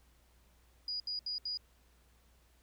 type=tone bursts; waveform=sine; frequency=4900 Hz; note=D#8; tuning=27 cents flat; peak=-35 dBFS; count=4; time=0.88-1.573 s; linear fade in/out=2 ms; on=120 ms; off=71 ms; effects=added 60 Hz sine -65 dBFS peak until 2.62 s + pink hiss -70 dBFS RMS until 2.62 s